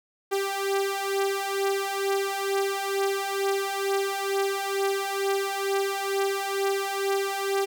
sawtooth beating tone pair, 392 / 394.2 Hz, G4 / G4, 0 / +10 cents, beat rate 2.2 Hz, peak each -25 / -23 dBFS, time 0.31-7.66 s, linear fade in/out 20 ms, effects none

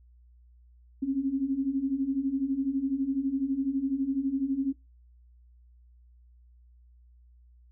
sine beating tone pair, 262.6 / 274.6 Hz, C4 / C#4, +6 / -16 cents, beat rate 12 Hz, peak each -31 / -27 dBFS, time 1.02-4.73 s, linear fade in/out 10 ms, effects noise-tail reverb RT60 0.2 s tail -19 dB re dry + added 60 Hz sine -54 dBFS peak until 7.71 s

